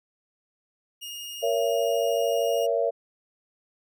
sawtooth tone, 2848 Hz, F7, 33 cents sharp, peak -32 dBFS, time 1.01-2.67 s, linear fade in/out 20 ms
sine chord, A# diminished, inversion none, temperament just, 466.2 / 559.4 / 671.3 Hz, A#4 / C#5 / E5, 0 / +16 / +31 cents, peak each -26 dBFS, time 1.42-2.91 s, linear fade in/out 20 ms
effects none

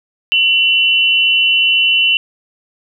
sine tone pair together, 2731 / 2981 Hz, F7 / F#7, -39 / +12 cents, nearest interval major second, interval 151 cents, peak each -12 dBFS, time 0.32-2.17 s, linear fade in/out 0 ms, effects none

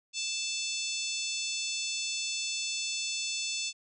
harmonic tone with a mistuned harmonic, 880 Hz, A5, in tune, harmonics 3 / 4 / 5 / 6 / 7 / 8 / 9, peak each -37 / -38 / -39 / -40 / -40 / -41 / -42 dBFS, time 0.13-3.73 s, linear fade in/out 50 ms, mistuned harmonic 7, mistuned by +15 cents, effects none

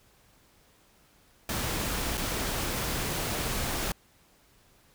pink noise with dropouts, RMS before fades -31 dBFS, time 1.49-3.92 s, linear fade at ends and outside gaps 2 ms, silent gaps 2.173-2.177 s, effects pink hiss -62 dBFS RMS until 4.94 s

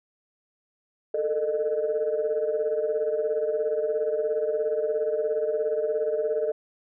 sine tone cluster, 436.6 / 453.6 / 611 Hz, A4 / A#4 / D#5, -13 / -47 / -32 cents, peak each -27 dBFS, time 1.14-6.52 s, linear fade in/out 5 ms, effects tanh soft clip ceiling -16 dBFS

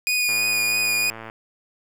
sawtooth tone with vibrato, 2461 Hz, D#7, 20 cents flat, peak -16 dBFS, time 0.07-1.1 s, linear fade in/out 0 ms, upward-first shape triangle, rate 3.1 Hz, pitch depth 17 cents each way
click train, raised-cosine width 0.5 ms, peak -21 dBFS, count 114, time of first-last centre 0.29-1.299 s, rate 112 Hz
effects 9-bit

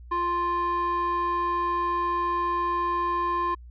square tone with band-pass filter, 349.2 Hz, F4, in tune, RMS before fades -26 dBFS, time 0.11-3.55 s, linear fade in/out 10 ms, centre 1000 Hz, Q 3.3, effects added 60 Hz sine -42 dBFS peak until 3.7 s + resampled to 11025 Hz

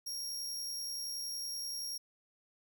sawtooth tone with amplitude modulation, 5588 Hz, F8, in tune, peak -34 dBFS, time 0.06-1.98 s, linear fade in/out 10 ms, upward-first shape sine, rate 70.6 Hz, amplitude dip 25%, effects none

